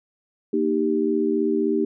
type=chord; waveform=sine; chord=Eb major; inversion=second; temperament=equal with one note detuned; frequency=233.1 / 308.6 / 392 Hz; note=Bb3 / Eb4 / G4; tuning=0 / -14 / 0 cents; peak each=-25 / -23 / -22 dBFS; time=0.53-1.85 s; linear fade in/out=5 ms; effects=none